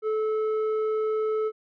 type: tone with low-pass filter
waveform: square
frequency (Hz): 434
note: A4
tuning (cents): -24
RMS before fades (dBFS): -26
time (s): 0.02-1.52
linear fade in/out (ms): 50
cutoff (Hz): 930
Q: 2.7
effects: none